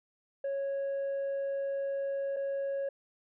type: tone with dropouts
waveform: sine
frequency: 552 Hz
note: C#5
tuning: 7 cents flat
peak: -28 dBFS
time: 0.44-2.89 s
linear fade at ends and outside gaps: 5 ms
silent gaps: 2.363-2.366 s
effects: tanh soft clip ceiling -30 dBFS